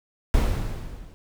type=noise with level ramp; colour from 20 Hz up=brown; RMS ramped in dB=-17 to -45 dBFS; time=0.34-1.14 s; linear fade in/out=0 ms; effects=none